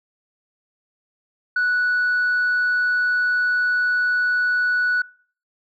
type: tone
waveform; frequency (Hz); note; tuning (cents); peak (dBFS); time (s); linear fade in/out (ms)
sine; 1476; F#6; -5; -15; 1.56-5.02; 5
effects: noise-tail reverb RT60 0.5 s tail -24 dB re dry + tanh soft clip ceiling -15 dBFS